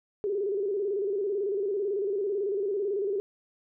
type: tone with vibrato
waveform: sine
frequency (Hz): 400.2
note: G4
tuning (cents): +36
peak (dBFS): -26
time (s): 0.24-3.2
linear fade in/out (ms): 0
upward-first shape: square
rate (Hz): 18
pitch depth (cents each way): 78
effects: none